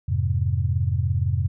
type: chord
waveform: sine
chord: F minor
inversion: none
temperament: just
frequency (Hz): 87.31 / 104.77 / 130.96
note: F2 / Ab2 / C3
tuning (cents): 0 / +16 / +2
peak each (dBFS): -23 / -24 / -25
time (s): 0.08-1.48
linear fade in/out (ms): 10
effects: none